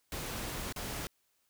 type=noise with dropouts; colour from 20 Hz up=pink; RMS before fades=-39 dBFS; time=0.12-1.07 s; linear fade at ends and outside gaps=1 ms; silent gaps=0.725-0.761 s; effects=white hiss -75 dBFS RMS until 1.49 s